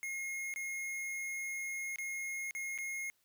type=tone with dropouts; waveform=square; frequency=2151 Hz; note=C7; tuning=47 cents sharp; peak=-38 dBFS; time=0.03-3.1 s; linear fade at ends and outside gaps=0 ms; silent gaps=0.539-0.56 / 1.959-1.985 / 2.509-2.55 / 2.778-2.786 s; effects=white hiss -75 dBFS RMS until 3.24 s